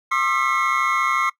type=tone cluster; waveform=triangle; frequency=1072 / 1206 / 1337 / 1979 / 2165 Hz; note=C6 / D6 / E6 / B6 / C#7; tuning=+42 / +46 / +24 / +3 / -41 cents; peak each=-21 / -22 / -23 / -28 / -22 dBFS; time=0.11-1.3 s; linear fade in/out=10 ms; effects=noise-tail reverb RT60 0.1 s tail -20 dB re dry